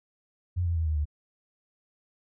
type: tone with pitch steps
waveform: sine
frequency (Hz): 89 / 85.03 / 81.24 / 77.61 / 74.15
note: F2 / F2 / E2 / D#2 / D2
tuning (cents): +33 / -46 / -25 / -4 / +17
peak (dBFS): -24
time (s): 0.56-1.055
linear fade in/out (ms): 20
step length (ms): 99
effects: none